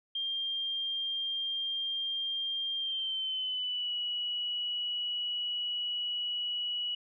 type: tone with pitch glide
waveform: sine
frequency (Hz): 3195 to 2930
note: G7 to F#7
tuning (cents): +32 to -18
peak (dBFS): -31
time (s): 0.15-6.95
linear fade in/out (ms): 5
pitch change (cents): -150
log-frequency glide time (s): 2.77-3.93
effects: none